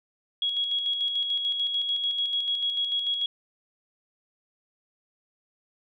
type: tone with tremolo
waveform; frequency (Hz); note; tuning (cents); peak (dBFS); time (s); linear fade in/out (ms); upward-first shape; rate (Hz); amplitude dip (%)
sine; 3322; G#7; 0; -23; 0.42-3.26; 2; square; 6.8; 40
effects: none